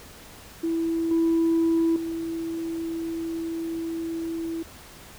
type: tone with level steps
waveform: sine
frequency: 329.7 Hz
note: E4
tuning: in tune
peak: -22 / -17 / -27 dBFS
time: 0.63-4.63 s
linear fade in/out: 10 ms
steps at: 1.11 / 1.96 s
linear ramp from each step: 2 ms
effects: tanh soft clip ceiling -16 dBFS + pink hiss -46 dBFS RMS until 5.18 s